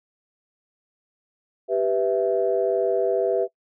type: chord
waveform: sine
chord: E minor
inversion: first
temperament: equal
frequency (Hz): 392 / 493.9 / 659.3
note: G4 / B4 / E5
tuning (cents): 0 / 0 / 0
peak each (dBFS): -23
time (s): 1.68-3.48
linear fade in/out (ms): 50
effects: noise-tail reverb RT60 0.1 s tail -23 dB re dry + tanh soft clip ceiling -9 dBFS